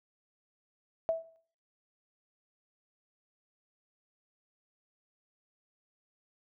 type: tone with exponential decay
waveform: sine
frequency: 655 Hz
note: E5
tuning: 11 cents flat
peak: -23 dBFS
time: 1.09-1.36 s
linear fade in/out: 0 ms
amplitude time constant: 57 ms
effects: noise-tail reverb RT60 0.5 s tail -17 dB re dry